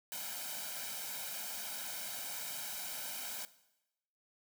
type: noise with comb filter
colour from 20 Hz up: white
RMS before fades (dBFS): -42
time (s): 0.12-3.45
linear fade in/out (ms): 0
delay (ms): 1.3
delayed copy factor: +0.8
effects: noise-tail reverb RT60 0.9 s tail -17 dB re dry + high-pass 200 Hz 12 dB/octave